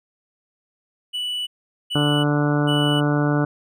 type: tone bursts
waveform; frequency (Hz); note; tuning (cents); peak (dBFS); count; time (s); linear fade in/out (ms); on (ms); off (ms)
triangle; 2960; F#7; 0; -22; 3; 1.13-3.01; 20; 340; 430
type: harmonic tone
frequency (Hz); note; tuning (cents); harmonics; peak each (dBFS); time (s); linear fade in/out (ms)
146.83; D3; 0; 1 / 2 / 3 / 4 / 5 / 6 / 7 / 8 / 9 / 10; -20 / -21 / -28 / -28 / -32 / -34 / -36 / -34 / -34 / -30; 1.95-3.45; 5
effects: none